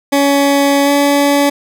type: tone with pitch glide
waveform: 20% pulse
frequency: 281 to 284.6 Hz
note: C#4 to C#4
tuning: +24 to +46 cents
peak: -4 dBFS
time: 0.12-1.5 s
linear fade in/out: 10 ms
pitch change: +22 cents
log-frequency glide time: 0.84-0.9 s
effects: none